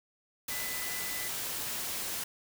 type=tone in noise; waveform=sine; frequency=2000 Hz; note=B6; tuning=21 cents sharp; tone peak=-41 dBFS; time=0.5-1.28 s; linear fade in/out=5 ms; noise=white; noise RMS=-36 dBFS; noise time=0.48-2.24 s; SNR=-8 dB; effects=none